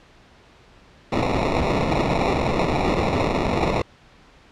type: noise with sample-and-hold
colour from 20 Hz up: violet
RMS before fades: -21 dBFS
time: 1.12-3.82 s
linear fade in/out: 2 ms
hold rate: 1575 Hz
effects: pink hiss -51 dBFS RMS until 4.51 s + low-pass 4000 Hz 12 dB/octave